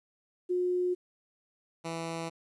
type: tone pair in turn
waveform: sine / 10% pulse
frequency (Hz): 360 / 165.16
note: F#4 / E3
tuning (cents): -47 / +4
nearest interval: octave + minor second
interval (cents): 1349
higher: first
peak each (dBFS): -26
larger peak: neither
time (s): 0.49-0.95 / 1.84-2.3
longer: neither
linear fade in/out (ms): 20
effects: resampled to 24000 Hz + 11-bit